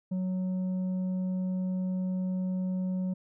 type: tone with tanh clipping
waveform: sine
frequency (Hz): 185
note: F#3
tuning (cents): 0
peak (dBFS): -29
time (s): 0.11-3.14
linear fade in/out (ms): 10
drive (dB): 5
effects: none